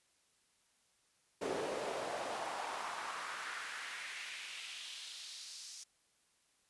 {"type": "noise with high-pass filter sweep", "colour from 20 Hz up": "brown", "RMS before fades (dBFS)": -43, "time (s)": [1.41, 5.84], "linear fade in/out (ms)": 10, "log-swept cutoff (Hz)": [410, 5700], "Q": 2.1, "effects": ["white hiss -74 dBFS RMS until 6.69 s", "resampled to 24000 Hz"]}